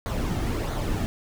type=noise with flanger; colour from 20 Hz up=brown; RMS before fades=-27 dBFS; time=0.06-1.06 s; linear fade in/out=0 ms; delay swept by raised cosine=0.37 to 2.07 ms; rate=1.5 Hz; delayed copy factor=-0.5; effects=none